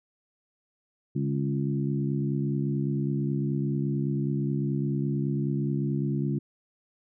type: harmonic tone with a mistuned harmonic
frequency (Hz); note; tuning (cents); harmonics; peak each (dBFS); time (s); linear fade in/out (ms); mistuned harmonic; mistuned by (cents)
69.2; C#2; -2; 2 / 3 / 4 / 5; -27 / -31 / -33 / -35; 1.15-6.39; 10; 2; +51
effects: none